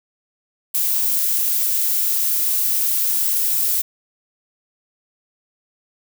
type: noise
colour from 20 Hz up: violet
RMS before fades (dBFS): -19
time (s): 0.74-3.82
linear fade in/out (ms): 10
effects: none